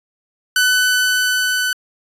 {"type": "tone with level ramp", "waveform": "sawtooth", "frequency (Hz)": 1501, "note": "F#6", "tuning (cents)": 24, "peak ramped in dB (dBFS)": [-8, -13], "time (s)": [0.56, 1.73], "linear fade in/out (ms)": 2, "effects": ["resampled to 32000 Hz"]}